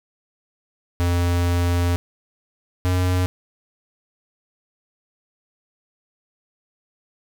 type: tone pair in turn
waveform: square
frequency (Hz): 87.31 / 90.91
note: F2 / F#2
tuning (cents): 0 / -30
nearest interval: minor second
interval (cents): 70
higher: second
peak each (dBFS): -18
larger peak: neither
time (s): 1-1.96 / 2.85-3.26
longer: first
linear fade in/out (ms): 0
effects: none